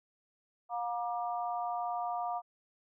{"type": "harmonic tone", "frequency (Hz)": 237.5, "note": "A#3", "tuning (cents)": 33, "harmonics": [3, 4, 5], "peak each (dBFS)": [-34, -39, -41], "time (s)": [0.69, 2.42], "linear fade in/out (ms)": 50, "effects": []}